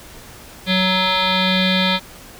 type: tone with frequency modulation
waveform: sine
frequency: 1678 Hz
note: G#6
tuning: 17 cents sharp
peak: -14 dBFS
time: 0.66-2 s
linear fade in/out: 50 ms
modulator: 373 Hz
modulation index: 6.3
effects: pink hiss -40 dBFS RMS until 2.39 s